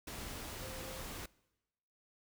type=tone in noise; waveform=sine; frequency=523.3 Hz; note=C5; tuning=in tune; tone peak=-50 dBFS; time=0.62-1.02 s; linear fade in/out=5 ms; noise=pink; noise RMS=-45 dBFS; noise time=0.07-1.26 s; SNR=-8 dB; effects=noise-tail reverb RT60 1.0 s tail -23 dB re dry